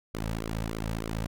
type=tone with flanger; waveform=sawtooth; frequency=55 Hz; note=A1; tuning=in tune; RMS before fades=-33 dBFS; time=0.14-1.27 s; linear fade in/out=5 ms; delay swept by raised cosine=1.1 to 2.9 ms; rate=3.3 Hz; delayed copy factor=-0.95; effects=none

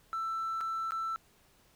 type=tone with dropouts; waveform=triangle; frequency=1330 Hz; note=E6; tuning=15 cents sharp; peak=-29 dBFS; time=0.13-1.16 s; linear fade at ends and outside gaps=0 ms; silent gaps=0.607-0.611 / 0.908-0.92 s; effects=tanh soft clip ceiling -28 dBFS + pink hiss -65 dBFS RMS until 1.75 s

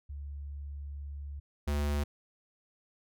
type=tone pair in turn; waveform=sine / square; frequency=71.3 / 72.76 Hz; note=C#2 / D2; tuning=+49 / -16 cents; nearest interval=unison; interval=35 cents; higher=second; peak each=-38 / -29 dBFS; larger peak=second; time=0.09-1.4 / 1.67-2.04 s; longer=first; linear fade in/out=10 ms; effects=none

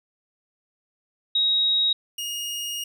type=tone pair in turn; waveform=sine / sawtooth; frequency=3795 / 2860 Hz; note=A#7 / F7; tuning=+30 / +41 cents; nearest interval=perfect fourth; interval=489 cents; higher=first; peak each=-18 / -25 dBFS; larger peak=first; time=1.35-1.93 / 2.18-2.84 s; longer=second; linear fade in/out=5 ms; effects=none

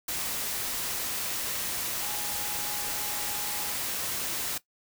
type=tone in noise; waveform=sine; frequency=830.6 Hz; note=G#5; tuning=in tune; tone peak=-42 dBFS; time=2.02-3.72 s; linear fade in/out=5 ms; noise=white; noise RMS=-32 dBFS; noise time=0.08-4.58 s; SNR=-13 dB; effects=noise-tail reverb RT60 0.1 s tail -17 dB re dry

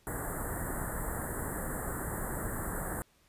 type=band-stop noise; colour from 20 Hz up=pink; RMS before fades=-36 dBFS; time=0.07-3.02 s; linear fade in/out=0 ms; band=1900 to 7600 Hz; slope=96 dB/octave; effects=pink hiss -67 dBFS RMS until 3.28 s + resampled to 32000 Hz

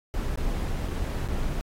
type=noise with dropouts; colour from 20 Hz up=brown; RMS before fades=-28 dBFS; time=0.14-1.61 s; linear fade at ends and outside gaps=0 ms; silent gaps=0.357-0.374 / 0.88-0.885 / 1.278-1.287 s; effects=AAC 48 kbps

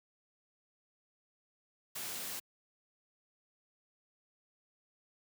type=noise; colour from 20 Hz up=white; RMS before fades=-41 dBFS; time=1.95-2.4 s; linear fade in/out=10 ms; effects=high-pass 100 Hz 12 dB/octave

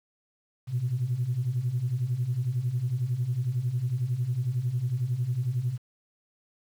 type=beating tone pair; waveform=sine; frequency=116.54 / 127.54 Hz; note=A#2 / C3; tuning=0 / -44 cents; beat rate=11 Hz; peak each=-30 / -26 dBFS; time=0.67-5.78 s; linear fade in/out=50 ms; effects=tanh soft clip ceiling -19 dBFS + 9-bit

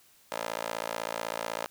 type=tone with high-pass filter; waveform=15% pulse; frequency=56 Hz; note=A1; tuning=31 cents sharp; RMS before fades=-35 dBFS; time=0.32-1.66 s; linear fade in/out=0 ms; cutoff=640 Hz; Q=1.5; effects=white hiss -61 dBFS RMS until 1.7 s

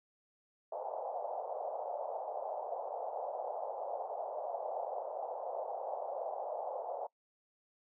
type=band-pass noise; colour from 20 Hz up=white; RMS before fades=-40 dBFS; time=0.72-7.07 s; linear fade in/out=5 ms; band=520 to 810 Hz; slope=48 dB/octave; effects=noise-tail reverb RT60 0.1 s tail -23 dB re dry

